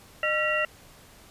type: tone cluster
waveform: sine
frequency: 610 / 1360 / 1930 / 2765 Hz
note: D#5 / F6 / B6 / F7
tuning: -34 / -46 / -40 / -18 cents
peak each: -28 / -30 / -28 / -28 dBFS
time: 0.23-0.65 s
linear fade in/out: 2 ms
effects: pink hiss -52 dBFS RMS until 1.3 s + resampled to 32000 Hz